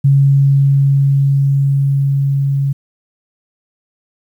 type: tone with level ramp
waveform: sine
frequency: 138.59 Hz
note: C#3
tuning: in tune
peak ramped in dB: -6 to -12 dBFS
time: 0.04-2.73 s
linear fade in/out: 10 ms
effects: 8-bit